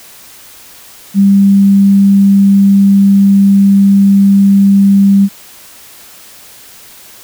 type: tone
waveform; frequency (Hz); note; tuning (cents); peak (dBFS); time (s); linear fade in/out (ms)
sine; 197.8; G3; +16; -3; 1.14-5.29; 50
effects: white hiss -36 dBFS RMS until 7.23 s